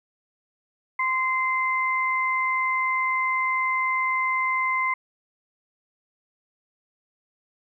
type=tone pair together; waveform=sine; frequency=1039 / 2076 Hz; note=C6 / C7; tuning=-12 / -14 cents; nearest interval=octave; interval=1198 cents; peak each=-24 dBFS; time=0.99-4.94 s; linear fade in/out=5 ms; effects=10-bit